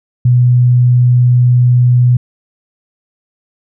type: tone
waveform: sine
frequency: 123.47 Hz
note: B2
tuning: in tune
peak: -5 dBFS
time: 0.25-2.17 s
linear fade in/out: 5 ms
effects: none